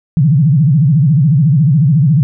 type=tone with vibrato; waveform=sine; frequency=146.83 Hz; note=D3; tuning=in tune; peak=-6 dBFS; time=0.17-2.23 s; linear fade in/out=0 ms; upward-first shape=sine; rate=14 Hz; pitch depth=250 cents each way; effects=none